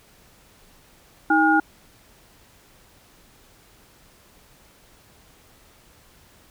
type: tone cluster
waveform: sine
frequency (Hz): 314.9 / 813 / 1429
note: D#4 / G#5 / F6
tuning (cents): +21 / -37 / +39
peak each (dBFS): -19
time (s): 1.3-1.6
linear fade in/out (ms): 5
effects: pink hiss -54 dBFS RMS until 6.5 s